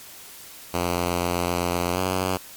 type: tone with pitch glide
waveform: 5% pulse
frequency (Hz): 87.8 to 92.97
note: F2 to F#2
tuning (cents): +10 to +9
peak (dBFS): -11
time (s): 0.73-2.38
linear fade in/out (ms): 20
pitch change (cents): +99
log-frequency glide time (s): 1.92-1.99
effects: white hiss -43 dBFS RMS until 2.56 s + MP3 96 kbps